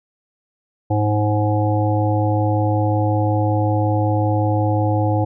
harmonic tone, 105.4 Hz, G#2, 26 cents sharp, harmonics 1 / 3 / 5 / 7 / 8, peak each -17 / -22 / -24 / -25 / -26 dBFS, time 0.9-5.25 s, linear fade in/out 10 ms, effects none

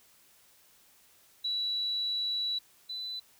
sine tone pair in turn, 3931 / 3995 Hz, B7 / B7, -9 / +19 cents, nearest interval unison, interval 28 cents, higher second, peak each -29 / -35 dBFS, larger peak first, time 1.44-2.59 / 2.89-3.2 s, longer first, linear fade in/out 10 ms, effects white hiss -62 dBFS RMS until 3.39 s

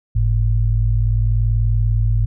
sine tone pair together, 48.73 / 109.4 Hz, G1 / A2, -10 / -9 cents, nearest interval octave + major second, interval 1401 cents, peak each -16 dBFS, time 0.15-2.26 s, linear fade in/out 10 ms, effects none

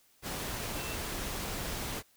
sine tone in noise, 2681 Hz, E7, 29 cents sharp, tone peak -44 dBFS, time 0.74-0.98 s, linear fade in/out 50 ms, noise pink, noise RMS -37 dBFS, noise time 0.22-2.03 s, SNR -10 dB, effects white hiss -66 dBFS RMS until 2.16 s

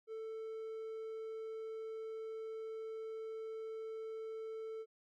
triangle tone, 443 Hz, A4, 12 cents sharp, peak -40 dBFS, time 0.07-4.86 s, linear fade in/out 50 ms, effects none

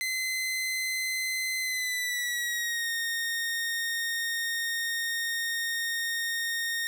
sawtooth tone with pitch glide, 2050 to 1847.6 Hz, C7 to A#6, -36 to -16 cents, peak -25 dBFS, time 0.01-6.87 s, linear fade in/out 0 ms, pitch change -180 cents, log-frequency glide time 1.6-2.91 s, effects none

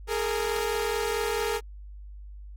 sawtooth tone pair together, 416.6 / 461.2 Hz, G#4 / A#4, +5 / -19 cents, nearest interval major second, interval 176 cents, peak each -25 dBFS, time 0.07-1.61 s, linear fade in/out 50 ms, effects added 50 Hz sine -40 dBFS peak until 2.56 s + AAC 64 kbps

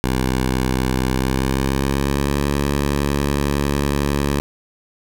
10% pulse tone with pitch glide, 64.3 to 70.93 Hz, C2 to C#2, -30 to +40 cents, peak -9 dBFS, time 0.04-4.4 s, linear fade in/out 0 ms, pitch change +170 cents, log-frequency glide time 1.05-2.39 s, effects none

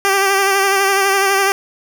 10% pulse tone with vibrato, 392 Hz, G4, in tune, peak -4 dBFS, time 0.05-1.52 s, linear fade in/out 0 ms, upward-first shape sine, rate 12 Hz, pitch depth 33 cents each way, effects none

